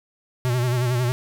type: tone with vibrato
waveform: square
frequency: 123.7 Hz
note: B2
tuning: 3 cents sharp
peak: -20 dBFS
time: 0.45-1.12 s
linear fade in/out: 0 ms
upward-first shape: sine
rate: 11 Hz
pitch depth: 64 cents each way
effects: none